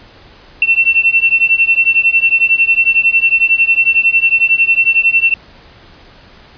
sine beating tone pair, 2693 / 2704 Hz, E7 / E7, +36 / +43 cents, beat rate 11 Hz, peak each -11 dBFS, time 0.62-5.34 s, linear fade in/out 2 ms, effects pink hiss -41 dBFS RMS until 6.57 s + resampled to 11025 Hz

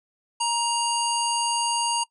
harmonic tone, 940 Hz, A#5, 14 cents sharp, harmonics 1 / 3 / 5 / 7 / 9 / 10, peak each -24 / -29 / -31 / -32 / -34 / -34 dBFS, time 0.4-2.04 s, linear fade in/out 10 ms, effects noise-tail reverb RT60 0.1 s tail -22 dB re dry

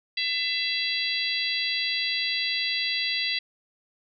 harmonic tone with a mistuned harmonic, 670 Hz, E5, 28 cents sharp, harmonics 3 / 4 / 5 / 6 / 7, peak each -31 / -31 / -31 / -31 / -31 dBFS, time 0.17-3.39 s, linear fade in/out 5 ms, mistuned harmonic 6, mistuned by -17 cents, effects none

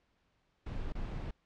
brown noise with dropouts, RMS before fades -38 dBFS, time 0.66-1.31 s, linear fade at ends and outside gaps 5 ms, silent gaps 0.924-0.951 s, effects pink hiss -75 dBFS RMS until 1.45 s + low-pass 4000 Hz 12 dB/octave

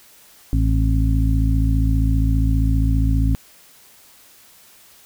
harmonic tone with a mistuned harmonic, 55 Hz, A1, in tune, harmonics 1 / 2 / 3 / 4 / 5, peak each -16 / -20 / -28 / -34 / -24 dBFS, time 0.53-3.35 s, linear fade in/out 0 ms, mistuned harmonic 5, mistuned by -42 cents, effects white hiss -49 dBFS RMS until 5.05 s

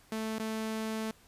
sawtooth tone with dropouts, 220 Hz, A3, in tune, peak -29 dBFS, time 0.12-1.11 s, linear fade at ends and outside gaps 2 ms, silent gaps 0.384-0.398 s, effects pink hiss -61 dBFS RMS until 1.27 s + resampled to 32000 Hz

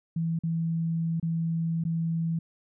sine tone with dropouts, 164.81 Hz, E3, in tune, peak -25 dBFS, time 0.16-2.39 s, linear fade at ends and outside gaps 5 ms, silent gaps 0.39-0.435 / 1.199-1.227 / 1.839-1.85 s, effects none

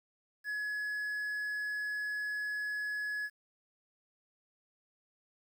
triangle tone with quantisation, 1692 Hz, G#6, 32 cents sharp, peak -32 dBFS, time 0.44-3.3 s, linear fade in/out 50 ms, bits 10, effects none

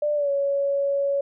sine tone with pitch glide, 593 to 559.7 Hz, D5 to C#5, +17 to +17 cents, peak -20 dBFS, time 0.02-1.21 s, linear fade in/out 5 ms, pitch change -100 cents, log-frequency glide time 0.15-0.3 s, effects none

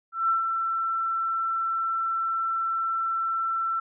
sine tone with ADSR envelope, 1341 Hz, E6, 29 cents sharp, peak -19 dBFS, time 0.12-3.8 s, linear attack 170 ms, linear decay 130 ms, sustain -5 dB, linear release 7 ms, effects none

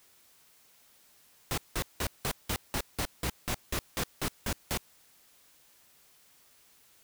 pink noise bursts, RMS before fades -31 dBFS, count 14, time 1.51-4.774 s, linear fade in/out 0 ms, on 66 ms, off 180 ms, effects white hiss -62 dBFS RMS until 7.03 s

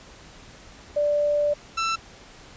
sine / sawtooth tone pair in turn, 587.3 / 1333.8 Hz, D5 / E6, 0 / +20 cents, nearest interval octave + major second, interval 1420 cents, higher second, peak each -19 dBFS, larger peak neither, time 0.96-1.54 / 1.77-1.96 s, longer first, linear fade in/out 10 ms, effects pink hiss -47 dBFS RMS until 2.56 s + resampled to 16000 Hz

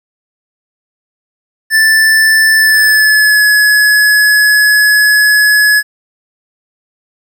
square tone with pitch glide, 1762 to 1696.1 Hz, A6 to G#6, +2 to +36 cents, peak -6 dBFS, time 1.7-5.83 s, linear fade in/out 50 ms, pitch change -66 cents, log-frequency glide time 2.56-3.45 s, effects 8-bit

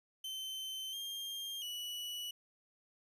40% pulse tone with pitch steps, 3082 / 3203 / 2946 Hz, G7 / G7 / F#7, -30 / +37 / -8 cents, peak -39 dBFS, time 0.24-2.31 s, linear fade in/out 5 ms, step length 690 ms, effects none

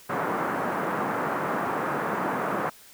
white band-pass noise, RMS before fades -28 dBFS, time 0.09-2.7 s, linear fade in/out 10 ms, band 140 to 1400 Hz, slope 24 dB/octave, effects white hiss -51 dBFS RMS until 2.93 s

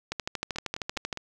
two click trains, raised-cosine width 0.2 ms, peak -13 / -18 dBFS, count 14 / 4, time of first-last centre 0.12-1.128 / 0.56-1.173 s, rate 12.9 / 4.89 Hz, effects none

